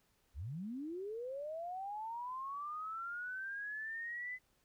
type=linear sweep; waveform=sine; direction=up; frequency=54.3 to 2025 Hz; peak=-40 dBFS; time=0.34-4.39 s; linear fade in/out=50 ms; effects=pink hiss -75 dBFS RMS until 4.64 s